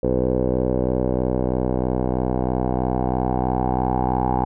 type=tone with low-pass filter sweep; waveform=10% pulse; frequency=63.1 Hz; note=B1; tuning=38 cents sharp; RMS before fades=-21 dBFS; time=0.03-4.45 s; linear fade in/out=5 ms; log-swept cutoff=520 to 810 Hz; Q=7.2; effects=none